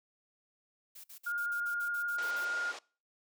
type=noise bursts; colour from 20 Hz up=blue; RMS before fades=-50 dBFS; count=11; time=0.95-2.452 s; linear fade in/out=10 ms; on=92 ms; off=49 ms
type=tone with vibrato; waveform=sine; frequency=1418 Hz; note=F6; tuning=26 cents sharp; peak=-32 dBFS; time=1.26-2.72 s; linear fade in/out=10 ms; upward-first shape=triangle; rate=19 Hz; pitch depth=14 cents each way
type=band-pass noise; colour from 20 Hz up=pink; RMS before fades=-46 dBFS; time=2.18-2.79 s; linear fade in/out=5 ms; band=410 to 7000 Hz; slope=24 dB/octave
effects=noise-tail reverb RT60 0.4 s tail -24 dB re dry

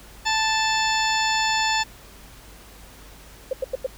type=harmonic tone; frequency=880 Hz; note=A5; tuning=in tune; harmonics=1 / 2 / 3 / 4 / 5 / 6 / 8; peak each=-23 / -26 / -28 / -29 / -30 / -31 / -32 dBFS; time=0.25-1.84 s; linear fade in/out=20 ms
type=tone bursts; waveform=sine; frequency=524 Hz; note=C5; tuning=2 cents sharp; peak=-20 dBFS; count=4; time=3.51-3.865 s; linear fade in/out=5 ms; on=22 ms; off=89 ms
effects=added 50 Hz sine -47 dBFS peak until 3.97 s + pink hiss -47 dBFS RMS until 3.97 s

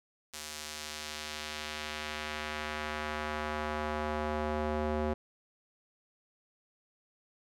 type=tone with band-pass filter sweep; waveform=square; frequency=76 Hz; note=D#2; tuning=40 cents flat; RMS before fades=-36 dBFS; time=0.33-5.14 s; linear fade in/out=10 ms; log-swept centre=7100 to 510 Hz; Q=0.82; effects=none

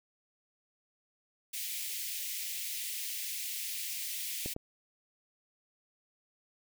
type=high-pass noise; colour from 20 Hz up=white; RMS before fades=-38 dBFS; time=1.53-4.54 s; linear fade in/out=10 ms; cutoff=2000 Hz; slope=48 dB/octave
type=clicks; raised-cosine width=2 ms; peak=-25 dBFS; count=2; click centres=4.46 / 4.564 s
effects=none

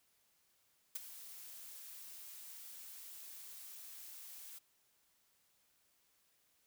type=noise with ADSR envelope; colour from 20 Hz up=blue; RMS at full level=-39 dBFS; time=0.95-4.59 s; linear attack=7 ms; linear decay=20 ms; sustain=-13 dB; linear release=12 ms; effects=white hiss -75 dBFS RMS until 6.66 s

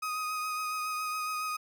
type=tone with vibrato; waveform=35% pulse; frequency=1251 Hz; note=D#6; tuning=9 cents sharp; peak=-30 dBFS; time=0.02-1.57 s; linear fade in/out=10 ms; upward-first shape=triangle; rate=7.2 Hz; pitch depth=21 cents each way; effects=none

